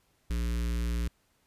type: tone with notch filter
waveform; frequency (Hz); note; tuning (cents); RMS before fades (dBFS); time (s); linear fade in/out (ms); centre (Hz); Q
square; 58.27; A#1; 0; -30; 0.3-1.08; 5; 740; 0.68
effects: pink hiss -70 dBFS RMS until 1.46 s + resampled to 32000 Hz